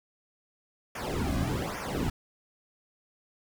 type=noise with flanger; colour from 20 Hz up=brown; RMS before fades=-31 dBFS; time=0.95-2.1 s; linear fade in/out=5 ms; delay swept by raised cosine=0.24 to 2.24 ms; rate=1.2 Hz; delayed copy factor=-1; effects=none